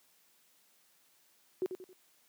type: tone with echo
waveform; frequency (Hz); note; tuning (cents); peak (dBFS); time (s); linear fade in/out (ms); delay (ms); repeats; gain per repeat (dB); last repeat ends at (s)
sine; 370; F#4; 0; -29; 1.62-1.66; 0; 90; 3; -8; 1.93
effects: white hiss -68 dBFS RMS until 2.28 s + high-pass 150 Hz 12 dB/octave